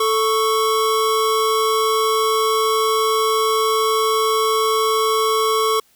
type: tone pair together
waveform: square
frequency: 440 / 1108.7 Hz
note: A4 / C#6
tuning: 0 / 0 cents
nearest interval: octave + major third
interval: 1600 cents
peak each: -19 dBFS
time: 0-5.8 s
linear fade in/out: 5 ms
effects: white hiss -57 dBFS RMS until 5.95 s